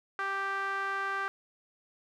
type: tone with band-pass filter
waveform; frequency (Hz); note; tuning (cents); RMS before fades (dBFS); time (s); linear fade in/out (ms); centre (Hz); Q
sawtooth; 392; G4; 0; -33; 0.19-1.28; 0; 1400; 4.8
effects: none